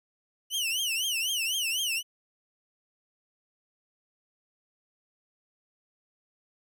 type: tone with vibrato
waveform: sawtooth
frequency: 2896 Hz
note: F#7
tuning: 38 cents flat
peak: -24 dBFS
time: 0.5-2.03 s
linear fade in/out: 50 ms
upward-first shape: triangle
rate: 4 Hz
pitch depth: 210 cents each way
effects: none